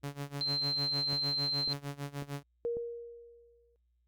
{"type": "tone with tremolo", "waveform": "sawtooth", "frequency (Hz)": 142, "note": "C#3", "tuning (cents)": 42, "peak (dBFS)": -31, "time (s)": [0.03, 2.43], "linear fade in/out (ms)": 10, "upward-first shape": "sine", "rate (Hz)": 6.6, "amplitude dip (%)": 90}
{"type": "tone", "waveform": "sine", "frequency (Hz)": 4125, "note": "C8", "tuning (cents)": -25, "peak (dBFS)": -30, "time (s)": [0.41, 1.73], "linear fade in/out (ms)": 0}
{"type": "click train", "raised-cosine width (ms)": 2, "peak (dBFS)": -32, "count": 4, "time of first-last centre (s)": [1.13, 2.769], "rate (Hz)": 1.83}
{"type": "tone with exponential decay", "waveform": "sine", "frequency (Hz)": 470.9, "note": "A#4", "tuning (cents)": 18, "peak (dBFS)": -29, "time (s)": [2.65, 3.76], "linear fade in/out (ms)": 0, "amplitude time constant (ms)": 240}
{"effects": ["added 60 Hz sine -70 dBFS peak until 4.07 s", "Opus 48 kbps"]}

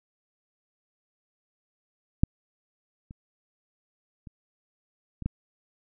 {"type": "clicks", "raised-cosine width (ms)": 5, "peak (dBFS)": [-6, -30, -30, -23, -15], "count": 5, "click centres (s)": [2.235, 3.109, 4.272, 5.223, 5.26], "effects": []}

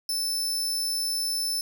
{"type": "tone", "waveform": "sawtooth", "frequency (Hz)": 5280, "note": "E8", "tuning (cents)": 2, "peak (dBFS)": -23, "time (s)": [0.09, 1.61], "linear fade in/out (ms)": 2, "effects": ["9-bit"]}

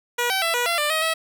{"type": "tone with pitch steps", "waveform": "10% pulse", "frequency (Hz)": [482.2, 768, 667, 484.9, 683, 594, 632, 647], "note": ["B4", "G5", "E5", "B4", "F5", "D5", "D#5", "E5"], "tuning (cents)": [-41, -36, 20, -32, -39, 20, 27, -32], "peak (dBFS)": -12, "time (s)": [0.18, 1.14], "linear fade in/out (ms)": 10, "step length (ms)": 120, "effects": []}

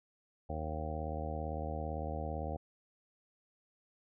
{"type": "harmonic tone", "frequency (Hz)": 77.78, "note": "D#2", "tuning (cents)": 0, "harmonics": [1, 2, 3, 4, 5, 6, 7, 8, 9, 10], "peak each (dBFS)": [-39, -45, -47, -48, -54, -47, -44, -56, -45, -46], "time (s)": [0.49, 2.57], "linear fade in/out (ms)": 10, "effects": []}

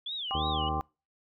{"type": "tone with vibrato", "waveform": "sine", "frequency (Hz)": 3322, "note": "G#7", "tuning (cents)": 0, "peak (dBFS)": -33, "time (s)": [0.06, 0.69], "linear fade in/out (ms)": 5, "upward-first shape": "sine", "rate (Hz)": 3, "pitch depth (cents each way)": 250}
{"type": "chord", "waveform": "sine", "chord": "G suspended fourth", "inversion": "none", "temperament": "equal", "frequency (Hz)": [784, 1046.5, 1174.7], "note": ["G5", "C6", "D6"], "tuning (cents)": [0, 0, 0], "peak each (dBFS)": [-32, -37, -37], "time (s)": [0.31, 0.81], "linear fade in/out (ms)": 0}
{"type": "harmonic tone", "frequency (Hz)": 77, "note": "D#2", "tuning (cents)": -17, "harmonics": [1, 2, 3, 4, 5, 6, 7], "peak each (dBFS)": [-34, -38, -43, -40, -44, -42, -46], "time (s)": [0.34, 0.81], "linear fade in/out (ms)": 10}
{"effects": ["noise-tail reverb RT60 0.3 s tail -25 dB re dry"]}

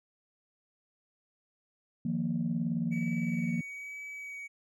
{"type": "chord", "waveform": "sine", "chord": "Eb suspended second", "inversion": "none", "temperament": "just", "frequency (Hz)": [155.56, 175.01, 233.3], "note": ["Eb3", "F3", "Bb3"], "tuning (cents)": [0, 4, 2], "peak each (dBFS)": [-35, -32, -31], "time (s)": [2.05, 3.61], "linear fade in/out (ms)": 5}
{"type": "tone with vibrato", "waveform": "triangle", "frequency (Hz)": 2268, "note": "C#7", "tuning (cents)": 39, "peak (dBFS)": -38, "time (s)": [2.91, 4.48], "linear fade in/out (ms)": 20, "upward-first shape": "sine", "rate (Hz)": 1.1, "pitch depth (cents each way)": 14}
{"effects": ["tanh soft clip ceiling -21 dBFS"]}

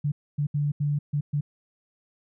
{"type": "tone bursts at uneven times", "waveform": "sine", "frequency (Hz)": 145.8, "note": "D3", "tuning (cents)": -12, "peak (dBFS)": -22, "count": 6, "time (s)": [[0.04, 0.12], [0.38, 0.47], [0.54, 0.72], [0.8, 0.99], [1.13, 1.21], [1.33, 1.41]], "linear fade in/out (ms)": 10, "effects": []}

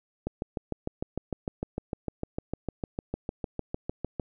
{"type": "click train", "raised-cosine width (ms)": 2, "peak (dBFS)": -17, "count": 27, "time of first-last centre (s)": [0.27, 4.197], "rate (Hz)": 6.62, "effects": []}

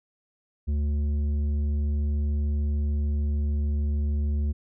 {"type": "tone with tanh clipping", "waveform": "sine", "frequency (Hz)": 73.3, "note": "D2", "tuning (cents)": -3, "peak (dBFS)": -24, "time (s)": [0.67, 4.53], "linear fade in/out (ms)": 20, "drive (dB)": 8, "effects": []}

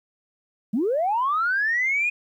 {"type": "linear sweep", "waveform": "sine", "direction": "up", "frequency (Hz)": [190, 2489], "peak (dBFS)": -19, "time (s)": [0.73, 2.1], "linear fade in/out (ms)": 10, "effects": ["tanh soft clip ceiling -15 dBFS", "10-bit"]}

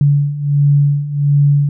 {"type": "beating tone pair", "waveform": "sine", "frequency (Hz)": [142.6, 144], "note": ["C#3", "D3"], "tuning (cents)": [49, -34], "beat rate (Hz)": 1.4, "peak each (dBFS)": [-15, -11], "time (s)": [0.01, 1.69], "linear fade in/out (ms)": 2, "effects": []}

